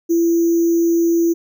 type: tone with sample-and-hold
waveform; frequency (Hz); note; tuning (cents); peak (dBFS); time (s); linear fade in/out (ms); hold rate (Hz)
sine; 336.7; E4; +37; -12; 0.09-1.34; 20; 6300
effects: none